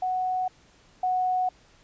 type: tone pair in turn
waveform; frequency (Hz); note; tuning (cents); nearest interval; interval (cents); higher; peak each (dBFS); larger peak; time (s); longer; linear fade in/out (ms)
sine; 740 / 737.1; F#5 / F#5; 0 / -7; unison; 7; first; -24 / -22; second; 0.02-0.48 / 1.03-1.49; neither; 5
effects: pink hiss -58 dBFS RMS until 1.83 s + resampled to 16000 Hz